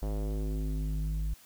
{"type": "tone with low-pass filter sweep", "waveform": "square", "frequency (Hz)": 52, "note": "G#1", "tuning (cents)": 3, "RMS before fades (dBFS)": -32, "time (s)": [0.02, 1.34], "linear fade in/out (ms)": 5, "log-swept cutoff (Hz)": [700, 110], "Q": 1.5, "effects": ["white hiss -57 dBFS RMS until 1.45 s"]}